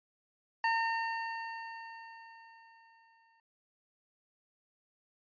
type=tone with exponential decay; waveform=25% pulse; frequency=911 Hz; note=A#5; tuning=40 cents flat; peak=-23 dBFS; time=0.64-3.4 s; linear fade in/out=2 ms; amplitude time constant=600 ms; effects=resampled to 11025 Hz